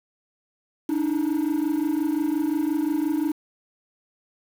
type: tone pair together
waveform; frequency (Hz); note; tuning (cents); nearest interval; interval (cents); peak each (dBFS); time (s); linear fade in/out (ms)
triangle; 291.7 / 317.4; D4 / D#4; -12 / +35; minor second; 147; -21; 0.89-3.32; 5
effects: tanh soft clip ceiling -16 dBFS + 7-bit